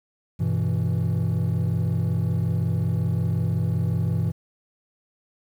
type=chord; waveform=triangle; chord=E minor; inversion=first; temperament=equal; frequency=98 / 123.47 / 164.81 Hz; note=G2 / B2 / E3; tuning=0 / 0 / 0 cents; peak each=-22 dBFS; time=0.39-4.32 s; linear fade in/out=20 ms; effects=tanh soft clip ceiling -15 dBFS + 9-bit